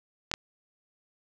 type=clicks; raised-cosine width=0.2 ms; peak=-11 dBFS; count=2; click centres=0.315 / 0.339 s; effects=none